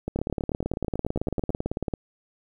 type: two click trains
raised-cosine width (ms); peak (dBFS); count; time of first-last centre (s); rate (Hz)
2; -13 / -15; 33 / 14; 0.16-1.938 / 0.08-1.504; 18 / 9.13
effects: 9-bit